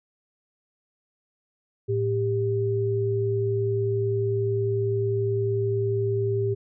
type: tone pair together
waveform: sine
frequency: 111.1 / 395.9 Hz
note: A2 / G4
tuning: +17 / +17 cents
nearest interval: octave + minor seventh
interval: 2200 cents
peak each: -25 / -24 dBFS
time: 1.88-6.55 s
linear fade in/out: 20 ms
effects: none